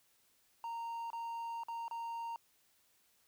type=tone with dropouts; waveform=triangle; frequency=926 Hz; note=A#5; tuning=12 cents flat; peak=-37 dBFS; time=0.64-2.36 s; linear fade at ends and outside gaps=1 ms; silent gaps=1.103-1.131 / 1.635-1.684 / 1.881-1.911 s; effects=white hiss -72 dBFS RMS until 3.27 s